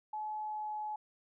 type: tone with pitch glide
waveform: sine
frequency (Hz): 855 to 850.1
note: A5 to G#5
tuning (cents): -50 to +40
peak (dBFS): -36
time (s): 0.13-0.96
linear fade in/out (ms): 5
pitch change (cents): -10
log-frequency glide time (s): 0.41-0.73
effects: none